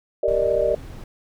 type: chord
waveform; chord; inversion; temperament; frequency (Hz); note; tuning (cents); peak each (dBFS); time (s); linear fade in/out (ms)
sine; Eb major seventh; first; equal; 392 / 466.2 / 587.3 / 622.3; G4 / Bb4 / D5 / Eb5; 0 / 0 / 0 / 0; -26 / -23 / -21 / -23; 0.23-0.75; 5
type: noise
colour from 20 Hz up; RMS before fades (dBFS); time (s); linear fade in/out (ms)
brown; -35; 0.28-1.04; 2
effects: none